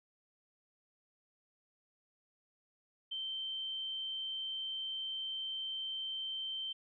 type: tone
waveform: sine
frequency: 3115 Hz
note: G7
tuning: 12 cents flat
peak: -37 dBFS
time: 3.11-6.73 s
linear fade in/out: 10 ms
effects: none